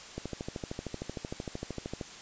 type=click train; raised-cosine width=2 ms; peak=-22 dBFS; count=25; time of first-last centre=0.18-2.012 s; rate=13.1 Hz; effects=white hiss -47 dBFS RMS until 2.21 s + resampled to 16000 Hz